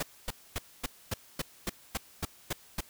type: noise bursts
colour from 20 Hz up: pink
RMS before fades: -32 dBFS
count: 11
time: 0-2.808 s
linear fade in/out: 5 ms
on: 28 ms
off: 250 ms
effects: white hiss -57 dBFS RMS until 2.89 s